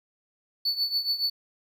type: tone with tremolo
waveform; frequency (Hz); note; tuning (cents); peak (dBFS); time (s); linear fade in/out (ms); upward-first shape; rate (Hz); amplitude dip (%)
triangle; 4468; C#8; +13; -20; 0.65-1.3; 5; triangle; 7.1; 85
effects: 10-bit